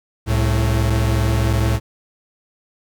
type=tone pair together; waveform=45% pulse; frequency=67.14 / 110 Hz; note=C2 / A2; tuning=+45 / 0 cents; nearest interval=major sixth; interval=855 cents; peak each=-19 / -17 dBFS; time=0.26-1.8 s; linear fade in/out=50 ms; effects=9-bit